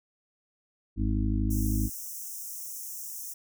harmonic tone, 52.5 Hz, G#1, 19 cents sharp, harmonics 1 / 2 / 4 / 5 / 6, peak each -27 / -30 / -33 / -34 / -35 dBFS, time 0.96-1.9 s, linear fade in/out 50 ms
white high-pass noise, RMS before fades -39 dBFS, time 1.5-3.34 s, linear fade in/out 10 ms, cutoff 5500 Hz, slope 96 dB/octave
effects none

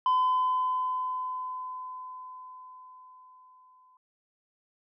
sine tone with exponential decay, 1016 Hz, B5, 49 cents sharp, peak -18 dBFS, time 0.06-3.97 s, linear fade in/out 2 ms, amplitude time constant 850 ms, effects tanh soft clip ceiling -20 dBFS

